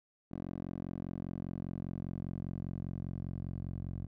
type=tone with band-pass filter sweep; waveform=10% pulse; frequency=45 Hz; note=F#1; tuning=47 cents flat; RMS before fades=-40 dBFS; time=0.31-4.07 s; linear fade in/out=10 ms; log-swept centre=270 to 100 Hz; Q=0.93; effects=none